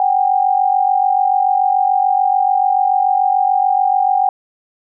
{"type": "tone pair together", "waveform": "sine", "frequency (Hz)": [753, 799.9], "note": ["F#5", "G5"], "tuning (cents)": [30, 35], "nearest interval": "minor second", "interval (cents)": 105, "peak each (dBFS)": -14, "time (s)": [0, 4.29], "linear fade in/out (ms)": 2, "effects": []}